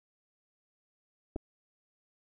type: clicks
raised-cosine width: 2 ms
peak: -24 dBFS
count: 2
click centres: 1.36 / 1.363 s
effects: none